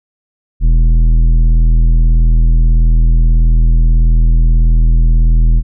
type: tone with tanh clipping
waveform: sine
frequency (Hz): 40.81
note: E1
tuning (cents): -17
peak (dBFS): -7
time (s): 0.6-5.63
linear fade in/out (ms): 50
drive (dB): 10
effects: none